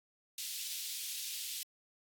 pink high-pass noise, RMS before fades -41 dBFS, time 0.38-1.63 s, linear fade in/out 2 ms, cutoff 3000 Hz, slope 24 dB/octave, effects AAC 64 kbps

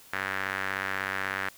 sawtooth tone with band-pass filter, 96.3 Hz, G2, 30 cents flat, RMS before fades -32 dBFS, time 0.13-1.49 s, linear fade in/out 5 ms, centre 1700 Hz, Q 3, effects white hiss -53 dBFS RMS until 1.57 s

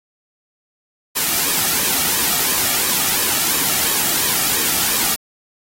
white noise with flanger, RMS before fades -18 dBFS, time 1.15-5.16 s, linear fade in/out 20 ms, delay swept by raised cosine 1.4 to 1.98 ms, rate 2.9 Hz, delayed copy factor -0.5, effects AAC 48 kbps

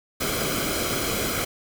pink noise with comb filter, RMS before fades -26 dBFS, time 0.2-1.45 s, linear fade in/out 10 ms, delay 1.1 ms, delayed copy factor -0.65, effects none

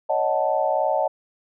sine chord, D# half-diminished seventh, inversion third, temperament equal with one note detuned, 559.2 / 622.3 / 740 / 880 Hz, C#5 / D#5 / F#5 / A5, +15 / 0 / 0 / 0 cents, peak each -25 / -23 / -25 / -25 dBFS, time 0.09-1.08 s, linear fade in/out 10 ms, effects none

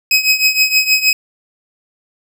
25% pulse tone with tremolo, 2537 Hz, D#7, 33 cents sharp, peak -3 dBFS, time 0.11-1.13 s, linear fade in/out 2 ms, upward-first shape triangle, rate 6.4 Hz, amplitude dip 85%, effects none

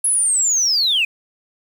sine linear sweep, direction down, 10690 to 2436 Hz, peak -13 dBFS, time 0.04-1.05 s, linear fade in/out 5 ms, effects tanh soft clip ceiling -10 dBFS + 7-bit

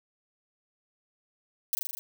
violet noise with echo, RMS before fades -27 dBFS, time 1.73-1.75 s, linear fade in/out 0 ms, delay 40 ms, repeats 6, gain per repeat -2 dB, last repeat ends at 1.99 s, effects none

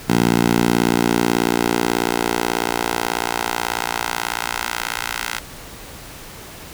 10% pulse tone with high-pass filter sweep, 58.27 Hz, A#1, in tune, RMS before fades -20 dBFS, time 0.08-5.4 s, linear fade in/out 20 ms, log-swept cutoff 170 to 1500 Hz, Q 0.99, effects pink hiss -37 dBFS RMS until 6.73 s

